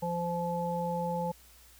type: harmonic tone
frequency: 172.4 Hz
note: F3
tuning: 22 cents flat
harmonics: 1 / 3 / 5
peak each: -34 / -34 / -34 dBFS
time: 0.02-1.32 s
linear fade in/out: 10 ms
effects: added 60 Hz sine -59 dBFS peak until 1.79 s + white hiss -58 dBFS RMS until 1.79 s